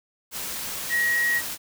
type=tone in noise; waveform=sine; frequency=1900 Hz; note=A#6; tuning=33 cents sharp; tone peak=-20 dBFS; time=0.89-1.42 s; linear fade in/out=50 ms; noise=white; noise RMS=-32 dBFS; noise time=0.31-1.58 s; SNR=+9 dB; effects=none